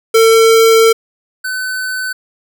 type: tone pair in turn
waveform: square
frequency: 450.6 / 1513 Hz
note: A4 / F#6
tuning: +41 / +38 cents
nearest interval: octave + major sixth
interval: 2097 cents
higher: second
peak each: -6 / -18 dBFS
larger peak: first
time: 0.14-0.93 / 1.44-2.13 s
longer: first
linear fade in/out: 10 ms
effects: none